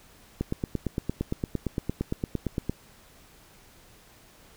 click train, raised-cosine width 3 ms, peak -14 dBFS, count 21, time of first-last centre 0.41-2.696 s, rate 8.75 Hz, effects pink hiss -55 dBFS RMS until 4.56 s

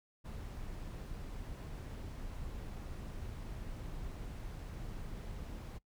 brown noise, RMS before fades -44 dBFS, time 0.24-5.79 s, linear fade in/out 20 ms, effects noise-tail reverb RT60 0.1 s tail -22 dB re dry

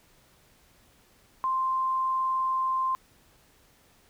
sine tone, 1046.5 Hz, C6, in tune, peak -24 dBFS, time 1.44-2.95 s, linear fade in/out 0 ms, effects pink hiss -61 dBFS RMS until 4.09 s

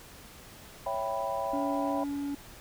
sine chord, C# half-diminished seventh, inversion none, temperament equal, 554.4 / 659.3 / 784 / 987.8 Hz, C#5 / E5 / G5 / B5, 0 / 0 / 0 / 0 cents, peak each -35 dBFS, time 0.86-2.04 s, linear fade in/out 5 ms
triangle tone, 283.6 Hz, C#4, 40 cents sharp, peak -29 dBFS, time 1.53-2.35 s, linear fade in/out 5 ms
effects pink hiss -50 dBFS RMS until 2.6 s

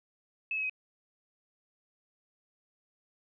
sine tone with pitch steps, 2600 / 2563 / 2526 Hz, E7 / E7 / D#7, -24 / -49 / +26 cents, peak -30 dBFS, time 0.51-0.696 s, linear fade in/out 2 ms, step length 62 ms, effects none

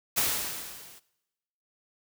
white noise with level ramp, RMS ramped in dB -24 to -52 dBFS, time 0.16-1 s, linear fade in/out 20 ms, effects noise-tail reverb RT60 1.0 s tail -21 dB re dry

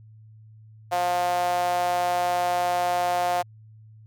sawtooth tone with high-pass filter, 177.2 Hz, F3, 25 cents sharp, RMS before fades -24 dBFS, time 0.91-3.43 s, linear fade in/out 20 ms, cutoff 680 Hz, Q 5.8, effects added 109 Hz sine -46 dBFS peak until 4.06 s

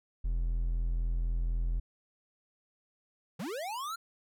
triangle tone, 42 Hz, E1, 33 cents sharp, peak -26 dBFS, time 0.24-1.8 s, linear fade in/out 10 ms
square linear sweep, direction up, 137.6 to 1398 Hz, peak -36 dBFS, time 3.39-3.96 s, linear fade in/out 10 ms
effects none

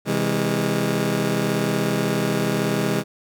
20% pulse chord, C augmented, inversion none, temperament just, 130.81 / 163.52 / 204.4 Hz, C3 / E3 / G#3, 0 / -14 / -27 cents, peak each -21 / -20 / -18 dBFS, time 0.05-3.04 s, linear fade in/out 50 ms, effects none

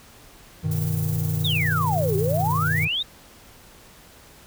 triangle chord, G augmented, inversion none, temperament equal, 98 / 123.47 / 155.56 Hz, G2 / B2 / D#3, 0 / 0 / 0 cents, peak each -25 / -28 / -22 dBFS, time 0.63-2.88 s, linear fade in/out 20 ms
violet noise with tremolo, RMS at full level -33 dBFS, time 0.71-2.85 s, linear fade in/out 5 ms, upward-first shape sine, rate 19 Hz, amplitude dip 45%
sine exponential two-way sweep, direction down then up, 3848 to 375.1 to 3848 Hz, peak -22 dBFS, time 1.44-3.03 s, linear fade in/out 10 ms, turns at 2.16 s
effects pink hiss -49 dBFS RMS until 4.46 s

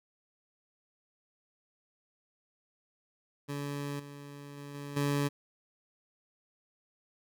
20% pulse tone with level steps, 142.9 Hz, D3, 47 cents flat, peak -30 / -40 / -38 / -35 / -23 dBFS, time 3.48-5.29 s, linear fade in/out 20 ms, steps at 3.99 / 4.57 / 4.74 / 4.96 s, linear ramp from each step 10 ms, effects none

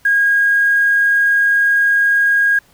sine tone with quantisation, 1633 Hz, G#6, 30 cents flat, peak -10 dBFS, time 0.05-2.59 s, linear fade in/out 5 ms, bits 6, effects pink hiss -52 dBFS RMS until 2.73 s

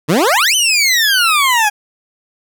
20% pulse exponential two-way sweep, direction up then down, 137.7 to 3099 to 810 Hz, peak -5 dBFS, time 0.08-1.7 s, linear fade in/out 20 ms, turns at 0.55 s, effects none

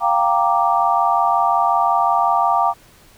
sine chord, G minor seventh, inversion third, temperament equal, 698.5 / 784 / 932.3 / 1174.7 Hz, F5 / G5 / Bb5 / D6, 0 / 0 / 0 / 0 cents, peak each -19 dBFS, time 0-2.74 s, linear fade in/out 50 ms, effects pink hiss -49 dBFS RMS until 3.17 s

